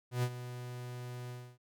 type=tone with ADSR envelope; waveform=45% pulse; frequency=123.47 Hz; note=B2; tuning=in tune; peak=-28 dBFS; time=0.11-1.58 s; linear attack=120 ms; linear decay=60 ms; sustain=-13 dB; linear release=280 ms; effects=none